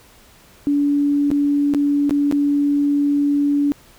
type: tone with dropouts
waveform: sine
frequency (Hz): 287.1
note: D4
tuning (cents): -39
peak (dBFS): -14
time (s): 0.67-3.72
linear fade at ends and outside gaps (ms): 0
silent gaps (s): 1.304-1.314 / 1.738-1.747 / 2.095-2.108 / 2.313-2.324
effects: pink hiss -49 dBFS RMS until 3.98 s